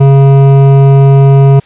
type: tone with hard clipping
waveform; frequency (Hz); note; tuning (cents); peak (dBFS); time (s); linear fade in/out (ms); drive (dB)
sine; 137.4; C#3; -15; -3; 0-1.6; 10; 12
effects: white hiss -41 dBFS RMS until 1.65 s + resampled to 8000 Hz